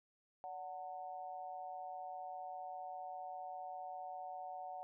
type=tone with amplitude modulation; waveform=sine; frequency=740 Hz; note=F#5; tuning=in tune; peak=-40 dBFS; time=0.44-4.83 s; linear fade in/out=0 ms; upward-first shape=sine; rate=165 Hz; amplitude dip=85%; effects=none